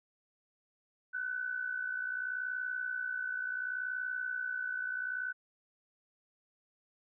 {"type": "tone with amplitude modulation", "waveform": "sine", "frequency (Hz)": 1501, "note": "F#6", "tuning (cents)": 24, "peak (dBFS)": -31, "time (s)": [1.13, 5.33], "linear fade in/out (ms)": 20, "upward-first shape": "sine", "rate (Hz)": 60.7, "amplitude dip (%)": 65, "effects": []}